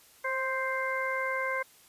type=harmonic tone with a mistuned harmonic; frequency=523.3 Hz; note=C5; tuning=in tune; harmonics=1 / 2 / 3 / 4; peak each=-34 / -34 / -34 / -34 dBFS; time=0.24-1.63 s; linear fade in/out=10 ms; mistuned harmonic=1; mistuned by=+18 cents; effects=white hiss -58 dBFS RMS until 1.88 s + resampled to 32000 Hz